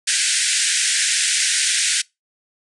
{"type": "band-pass noise", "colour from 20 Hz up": "white", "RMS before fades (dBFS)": -19, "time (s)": [0.07, 2.02], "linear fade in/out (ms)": 10, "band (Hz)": [1500, 9700], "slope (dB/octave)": 96, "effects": ["noise-tail reverb RT60 0.2 s tail -24 dB re dry"]}